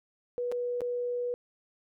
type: tone with dropouts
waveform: sine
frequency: 487.5 Hz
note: B4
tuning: 23 cents flat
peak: -29 dBFS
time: 0.38-1.34 s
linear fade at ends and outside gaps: 0 ms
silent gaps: 0.516-0.522 / 0.807-0.817 s
effects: none